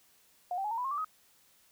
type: tone with pitch steps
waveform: sine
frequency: 717 / 777.4 / 842.9 / 913.9 / 990.8 / 1074.3 / 1164.8 / 1262.9 Hz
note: F5 / G5 / G#5 / A#5 / B5 / C6 / D6 / D#6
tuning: +45 / -15 / +25 / -35 / +5 / +45 / -15 / +25 cents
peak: -31 dBFS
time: 0.51-1.046 s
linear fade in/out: 2 ms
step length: 67 ms
effects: white hiss -65 dBFS RMS until 1.71 s